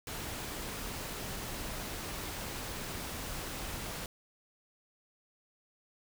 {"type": "noise", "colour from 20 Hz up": "pink", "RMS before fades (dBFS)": -40, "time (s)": [0.07, 4.06], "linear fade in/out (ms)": 2, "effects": []}